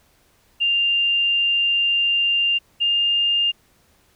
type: tone pair in turn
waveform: sine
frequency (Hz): 2794 / 2810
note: F7 / F7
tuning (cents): 0 / +10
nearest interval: unison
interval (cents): 10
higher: second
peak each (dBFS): -16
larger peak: neither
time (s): 0.6-2.59 / 2.8-3.52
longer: first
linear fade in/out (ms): 20
effects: pink hiss -59 dBFS RMS until 4.15 s